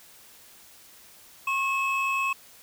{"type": "tone pair together", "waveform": "triangle", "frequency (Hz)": [1086, 2583], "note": ["C#6", "E7"], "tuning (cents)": [-36, -36], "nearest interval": "octave + minor third", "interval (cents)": 1500, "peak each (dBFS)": -25, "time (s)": [1.47, 2.33], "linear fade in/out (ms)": 5, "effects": ["white hiss -52 dBFS RMS until 2.62 s"]}